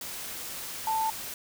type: tone in noise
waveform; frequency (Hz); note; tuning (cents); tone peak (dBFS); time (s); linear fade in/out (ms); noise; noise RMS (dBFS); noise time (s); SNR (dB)
sine; 885; A5; +10; -25; 0.87-1.1; 2; white; -38; 0.01-1.34; +10
effects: none